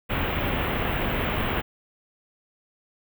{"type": "band-stop noise", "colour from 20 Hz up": "pink", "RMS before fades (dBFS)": -26, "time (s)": [0.09, 1.62], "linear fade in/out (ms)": 20, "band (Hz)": [3200, 16000], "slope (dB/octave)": 48, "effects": []}